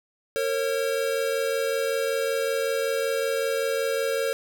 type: tone pair together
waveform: square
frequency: 458.7 / 544 Hz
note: A#4 / C#5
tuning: -28 / -33 cents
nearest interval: minor third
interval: 295 cents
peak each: -27 dBFS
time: 0.36-4.33 s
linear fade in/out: 0 ms
effects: none